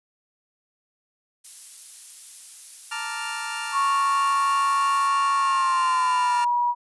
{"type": "noise", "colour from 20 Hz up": "violet", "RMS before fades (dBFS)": -37, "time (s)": [1.44, 5.08], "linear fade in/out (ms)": 10}
{"type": "chord", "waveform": "25% pulse", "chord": "Bb major seventh", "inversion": "third", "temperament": "equal", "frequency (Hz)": [880, 932.3, 1174.7, 1396.9], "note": ["A5", "Bb5", "D6", "F6"], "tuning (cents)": [0, 0, 0, 0], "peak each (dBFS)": [-31, -32, -33, -28], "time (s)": [2.91, 6.45], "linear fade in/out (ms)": 10}
{"type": "tone with pitch glide", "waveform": "sine", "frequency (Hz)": [1102, 964.9], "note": ["C#6", "B5"], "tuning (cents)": [-11, -41], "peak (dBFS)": -19, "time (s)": [3.72, 6.75], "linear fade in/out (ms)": 50, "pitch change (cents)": -230, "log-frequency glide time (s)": [5.36, 6.44]}
{"effects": ["resampled to 24000 Hz"]}